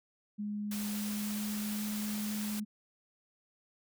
sine tone with pitch glide, 207.7 to 210.7 Hz, G#3 to G#3, 0 to +25 cents, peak -34 dBFS, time 0.38-2.65 s, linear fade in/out 20 ms, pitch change +25 cents, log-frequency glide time 0.66-1.82 s
white noise, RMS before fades -42 dBFS, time 0.71-2.6 s, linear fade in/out 5 ms
effects none

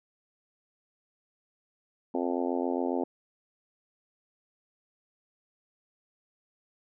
harmonic tone, 87.31 Hz, F2, in tune, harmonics 3 / 4 / 5 / 6 / 7 / 8 / 9 / 10, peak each -31 / -33 / -35 / -37 / -38 / -39 / -40 / -41 dBFS, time 2.14-3.04 s, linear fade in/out 5 ms, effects none

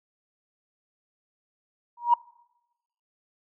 sine tone with exponential growth, 953 Hz, A#5, 38 cents sharp, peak -11 dBFS, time 1.97-2.14 s, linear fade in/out 5 ms, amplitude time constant 36 ms, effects noise-tail reverb RT60 0.9 s tail -23 dB re dry + tanh soft clip ceiling -7 dBFS

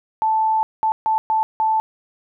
sine tone bursts at uneven times, 878 Hz, A5, 4 cents flat, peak -15 dBFS, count 5, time 0.22-0.63 / 0.83-0.92 / 1.06-1.18 / 1.3-1.43 / 1.6-1.8 s, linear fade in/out 0 ms, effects none

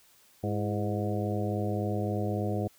harmonic tone with a mistuned harmonic, 103.6 Hz, G#2, 4 cents flat, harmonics 1 / 2 / 3 / 4 / 5 / 6 / 7, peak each -31 / -34 / -36 / -37 / -38 / -39 / -39 dBFS, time 0.43-2.68 s, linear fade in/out 10 ms, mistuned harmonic 3, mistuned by +82 cents, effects white hiss -61 dBFS RMS until 2.78 s

